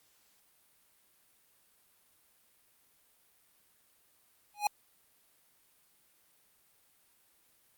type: tone with exponential growth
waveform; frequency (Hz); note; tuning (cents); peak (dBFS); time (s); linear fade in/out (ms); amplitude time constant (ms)
square; 829; G#5; -3; -23; 4.54-4.67; 2; 27
effects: white hiss -68 dBFS RMS until 7.77 s + Opus 48 kbps